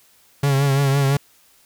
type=tone with vibrato; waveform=45% pulse; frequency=138.59 Hz; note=C#3; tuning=in tune; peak=-15 dBFS; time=0.43-1.17 s; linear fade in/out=5 ms; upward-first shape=triangle; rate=5.9 Hz; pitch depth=54 cents each way; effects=white hiss -55 dBFS RMS until 1.65 s